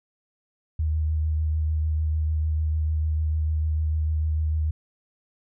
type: tone with vibrato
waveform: sine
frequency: 77.78 Hz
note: D#2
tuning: in tune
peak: -21 dBFS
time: 0.79-4.71 s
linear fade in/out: 5 ms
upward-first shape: triangle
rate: 6.7 Hz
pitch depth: 22 cents each way
effects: none